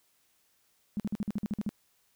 sine tone bursts, 207.6 Hz, G#3, in tune, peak -28 dBFS, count 10, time 0.97-1.691 s, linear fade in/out 0 ms, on 28 ms, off 49 ms, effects white hiss -70 dBFS RMS until 2.15 s

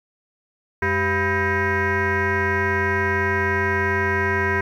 sine tone with frequency modulation, 987.8 Hz, B5, in tune, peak -17 dBFS, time 0.82-4.61 s, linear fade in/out 5 ms, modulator 299 Hz, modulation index 3.5, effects tanh soft clip ceiling -13 dBFS + 9-bit

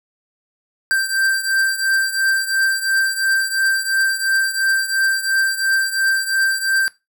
square beating tone pair, 1568 / 1570.9 Hz, G6 / G6, 0 / +3 cents, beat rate 2.9 Hz, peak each -18 / -22 dBFS, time 0.91-6.88 s, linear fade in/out 0 ms, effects noise-tail reverb RT60 0.2 s tail -18 dB re dry

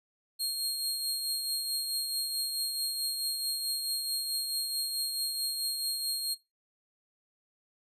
sawtooth tone with tremolo, 4239 Hz, C8, 22 cents sharp, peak -26 dBFS, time 0.39-6.35 s, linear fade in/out 20 ms, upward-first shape triangle, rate 4.6 Hz, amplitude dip 45%, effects noise-tail reverb RT60 0.2 s tail -17 dB re dry + resampled to 32000 Hz

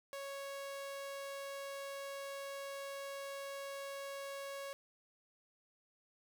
sawtooth tone, 554 Hz, C#5, 1 cent flat, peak -39 dBFS, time 0.13-4.73 s, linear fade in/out 0 ms, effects none

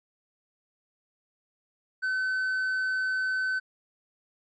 triangle tone, 1521 Hz, F#6, 47 cents sharp, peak -24 dBFS, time 2.02-3.6 s, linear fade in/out 20 ms, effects resampled to 16000 Hz

